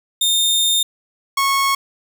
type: tone pair in turn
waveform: sawtooth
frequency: 3641 / 1098.5 Hz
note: A#7 / C#6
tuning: -41 / -16 cents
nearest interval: octave + major sixth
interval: 2075 cents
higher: first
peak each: -11 dBFS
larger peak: neither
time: 0.21-0.83 / 1.37-1.75 s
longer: first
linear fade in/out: 5 ms
effects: none